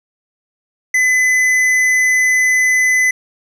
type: tone with tanh clipping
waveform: sine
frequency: 2015 Hz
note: B6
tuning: 34 cents sharp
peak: -12 dBFS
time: 0.94-3.11 s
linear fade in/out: 5 ms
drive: 11 dB
effects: none